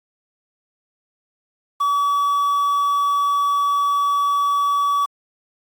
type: tone with quantisation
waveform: triangle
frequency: 1141 Hz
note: C#6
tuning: 50 cents sharp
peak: -14 dBFS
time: 1.8-5.06 s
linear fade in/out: 10 ms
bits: 7
effects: AAC 64 kbps